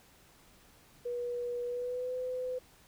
sine tone with pitch glide, 484.4 to 505.8 Hz, B4 to B4, -34 to +41 cents, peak -33 dBFS, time 1.05-2.59 s, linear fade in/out 10 ms, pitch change +75 cents, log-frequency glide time 1.65-2.15 s, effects pink hiss -61 dBFS RMS until 2.87 s

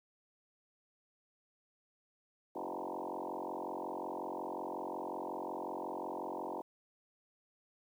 sine tone with frequency modulation, 627 Hz, D#5, 13 cents sharp, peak -38 dBFS, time 2.55-6.62 s, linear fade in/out 10 ms, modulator 45.5 Hz, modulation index 7.6, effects 11-bit

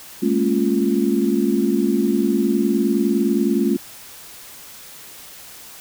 sine chord, Bb minor seventh, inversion third, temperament equal with one note detuned, 207.7 / 227.4 / 277.2 / 349.2 Hz, Ab3 / Bb3 / Db4 / F4, 0 / -43 / 0 / 0 cents, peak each -21 dBFS, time 0.22-3.77 s, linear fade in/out 10 ms, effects white hiss -40 dBFS RMS until 5.8 s

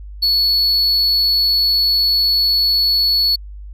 triangle tone, 4408 Hz, C#8, 11 cents flat, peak -11 dBFS, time 0.22-3.36 s, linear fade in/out 10 ms, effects added 50 Hz sine -30 dBFS peak until 3.73 s

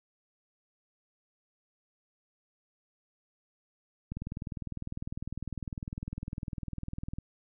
click train, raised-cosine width 5 ms, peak -24 dBFS, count 62, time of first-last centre 4.12-7.185 s, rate 19.9 Hz, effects none

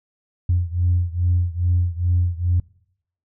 sine beating tone pair, 87.31 / 89.71 Hz, F2 / F2, 0 / +47 cents, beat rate 2.4 Hz, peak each -18 / -20 dBFS, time 0.49-2.6 s, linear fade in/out 5 ms, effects noise-tail reverb RT60 0.7 s tail -24 dB re dry + tanh soft clip ceiling -10 dBFS

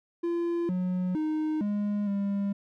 triangle tone with pitch steps, 342 / 182.2 / 309.8 / 206.1 / 199.9 Hz, F4 / F#3 / D#4 / G#3 / G3, -36 / -26 / -7 / -13 / +34 cents, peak -24 dBFS, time 0.23-2.53 s, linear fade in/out 10 ms, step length 460 ms, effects none

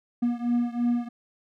triangle beating tone pair, 238.8 / 241.8 Hz, A#3 / B3, +42 / -36 cents, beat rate 3 Hz, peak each -23 / -25 dBFS, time 0.22-1.09 s, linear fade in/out 10 ms, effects none

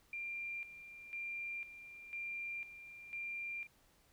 sine tone with tremolo, 2383 Hz, D7, 25 cents sharp, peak -40 dBFS, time 0.13-3.67 s, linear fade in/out 2 ms, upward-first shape square, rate 1 Hz, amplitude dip 70%, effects pink hiss -70 dBFS RMS until 4.12 s

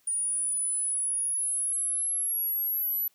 sine exponential sweep, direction up, 9560 to 11900 Hz, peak -26 dBFS, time 0.07-3.08 s, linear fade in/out 5 ms, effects white hiss -67 dBFS RMS until 3.14 s + high-pass 80 Hz 12 dB/octave

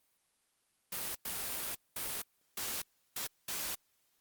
white noise bursts at uneven times, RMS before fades -38 dBFS, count 6, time 0.92-1.15 / 1.25-1.75 / 1.96-2.22 / 2.57-2.82 / 3.16-3.27 / 3.48-3.75 s, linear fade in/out 5 ms, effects white hiss -75 dBFS RMS until 4.2 s + Opus 32 kbps

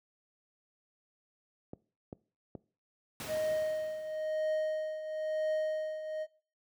clicks, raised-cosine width 2 ms, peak -28 dBFS, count 3, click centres 1.734 / 2.128 / 2.552 s
pink noise with exponential decay, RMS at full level -40 dBFS, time 3.2-4.72 s, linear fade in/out 1 ms, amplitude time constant 330 ms
triangle tone with tremolo, 622.3 Hz, D#5, in tune, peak -26 dBFS, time 3.27-6.27 s, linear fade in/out 50 ms, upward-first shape triangle, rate 1 Hz, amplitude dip 70%
effects noise-tail reverb RT60 0.4 s tail -21 dB re dry + high-pass 100 Hz 12 dB/octave

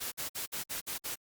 white noise bursts, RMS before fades -37 dBFS, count 7, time 0-1.158 s, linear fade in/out 20 ms, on 120 ms, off 53 ms, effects Opus 48 kbps

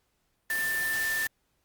sine tone in noise, 1779 Hz, A6, 19 cents sharp, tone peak -27 dBFS, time 0.5-1.27 s, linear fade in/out 2 ms, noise white, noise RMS -35 dBFS, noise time 0.5-1.27 s, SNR +5 dB, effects pink hiss -74 dBFS RMS until 1.64 s + Opus 48 kbps

